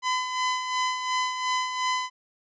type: tone with tremolo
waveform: sawtooth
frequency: 1012 Hz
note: B5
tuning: 42 cents sharp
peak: -19 dBFS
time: 0.02-2.1 s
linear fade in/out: 50 ms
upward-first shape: sine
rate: 2.8 Hz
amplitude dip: 55%
effects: resampled to 16000 Hz